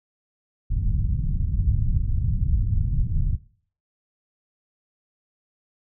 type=low-pass noise; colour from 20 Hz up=pink; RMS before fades=-22 dBFS; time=0.7-3.37 s; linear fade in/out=20 ms; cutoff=140 Hz; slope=24 dB/octave; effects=noise-tail reverb RT60 0.5 s tail -18 dB re dry